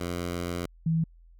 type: tone pair in turn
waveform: 10% pulse / sine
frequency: 87.31 / 162.55 Hz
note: F2 / E3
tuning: 0 / -24 cents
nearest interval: major seventh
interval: 1076 cents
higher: second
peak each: -22 dBFS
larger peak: neither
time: 0-0.66 / 0.86-1.04 s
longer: first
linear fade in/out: 5 ms
effects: added 42 Hz sine -51 dBFS peak until 1.39 s